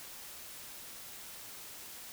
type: silence
effects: white hiss -48 dBFS RMS until 2.12 s